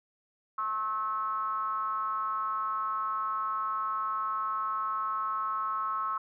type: ring-modulated tone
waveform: triangle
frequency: 110 Hz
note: A2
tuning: in tune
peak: -24 dBFS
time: 0.58-6.18 s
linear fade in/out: 5 ms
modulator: 1190 Hz
effects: none